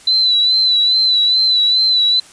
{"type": "tone with vibrato", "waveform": "sine", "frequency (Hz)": 4000, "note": "B7", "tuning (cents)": 21, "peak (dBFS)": -10, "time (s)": [0.07, 2.2], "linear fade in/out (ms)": 5, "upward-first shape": "sine", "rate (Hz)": 2.4, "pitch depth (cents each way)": 46, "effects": ["white hiss -42 dBFS RMS until 2.32 s", "resampled to 22050 Hz"]}